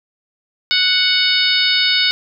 harmonic tone with a mistuned harmonic, 740 Hz, F#5, in tune, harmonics 2 / 3 / 4 / 5 / 6 / 7, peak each -22 / -20 / -20 / -17 / -19 / -22 dBFS, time 0.71-2.11 s, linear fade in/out 0 ms, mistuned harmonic 7, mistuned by -36 cents, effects none

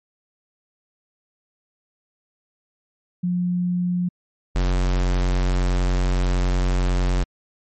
sine / square tone pair in turn, 178 / 45.41 Hz, F3 / F#1, +33 / -32 cents, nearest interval 2 octaves, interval 2365 cents, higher first, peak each -19 / -18 dBFS, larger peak second, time 3.23-4.09 / 4.55-7.24 s, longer second, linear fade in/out 10 ms, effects MP3 32 kbps

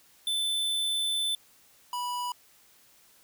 square tone pair in turn, 3523 / 980.6 Hz, A7 / B5, +1 / -13 cents, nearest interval octave + minor seventh, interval 2214 cents, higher first, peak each -27 / -31 dBFS, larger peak first, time 0.27-1.35 / 1.93-2.32 s, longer first, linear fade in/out 2 ms, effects white hiss -60 dBFS RMS until 3.23 s

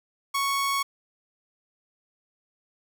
sawtooth tone, 1108.7 Hz, C#6, in tune, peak -20 dBFS, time 0.34-0.83 s, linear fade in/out 10 ms, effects none

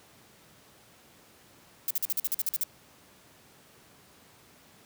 violet noise bursts, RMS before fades -28 dBFS, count 11, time 1.88-2.636 s, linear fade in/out 0 ms, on 26 ms, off 47 ms, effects pink hiss -57 dBFS RMS until 4.85 s + high-pass 100 Hz 12 dB/octave

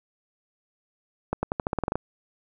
accelerating click train, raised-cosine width 1 ms, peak -11 dBFS, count 11, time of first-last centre 1.33-1.956 s, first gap 100 ms, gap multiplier 0.89, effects none

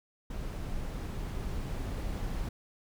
brown noise with level ramp, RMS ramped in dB -37 to -34 dBFS, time 0.3-2.49 s, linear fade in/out 5 ms, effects none

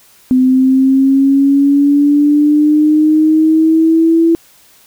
sine linear sweep, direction up, 255 to 332.9 Hz, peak -6 dBFS, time 0.31-4.35 s, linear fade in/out 0 ms, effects white hiss -46 dBFS RMS until 4.86 s

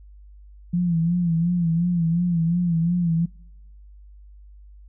sine tone with vibrato, 170.5 Hz, F3, 41 cents flat, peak -18 dBFS, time 0.73-3.26 s, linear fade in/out 10 ms, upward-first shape sine, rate 2.8 Hz, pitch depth 75 cents each way, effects noise-tail reverb RT60 0.8 s tail -25 dB re dry + added 50 Hz sine -43 dBFS peak until 4.88 s

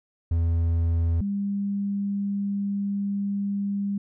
triangle / sine tone pair in turn, 83.5 / 200.3 Hz, E2 / G3, +23 / +38 cents, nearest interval octave + minor third, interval 1515 cents, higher second, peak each -18 / -24 dBFS, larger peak first, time 0.31-1.21 / 1.21-3.98 s, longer second, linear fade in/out 5 ms, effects none

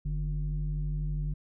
sine tone pair together, 46.08 / 150.4 Hz, F#1 / D3, -6 / +42 cents, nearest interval octave + minor sixth, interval 2048 cents, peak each -29 / -31 dBFS, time 0.05-1.34 s, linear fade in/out 10 ms, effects tanh soft clip ceiling -24 dBFS

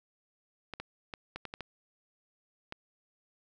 clicks, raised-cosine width 0.3 ms, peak -23 dBFS, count 8, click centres 0.737 / 0.8 / 1.138 / 1.36 / 1.453 / 1.539 / 1.607 / 2.724 s, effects none

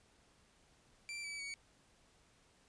sawtooth tone with pitch steps, 2349 / 2298 / 2248 Hz, D7 / D7 / C#7, 0 / -38 / +24 cents, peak -39 dBFS, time 1.09-1.54 s, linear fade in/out 0 ms, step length 150 ms, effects pink hiss -69 dBFS RMS until 2.68 s + resampled to 22050 Hz

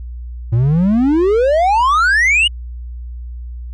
triangle exponential sweep, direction up, 109.4 to 2963 Hz, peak -8 dBFS, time 0.52-2.48 s, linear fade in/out 10 ms, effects added 60 Hz sine -25 dBFS peak until 3.73 s + resampled to 22050 Hz

